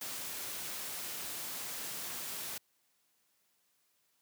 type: noise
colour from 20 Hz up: white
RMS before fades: -41 dBFS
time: 0.01-2.58 s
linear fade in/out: 5 ms
effects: white hiss -75 dBFS RMS until 4.21 s + high-pass 100 Hz 12 dB/octave